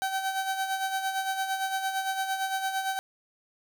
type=tone with tremolo; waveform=30% pulse; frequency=769 Hz; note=G5; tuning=33 cents flat; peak=-23 dBFS; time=0.02-2.99 s; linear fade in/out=0 ms; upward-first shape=sine; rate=8.8 Hz; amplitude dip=55%; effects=none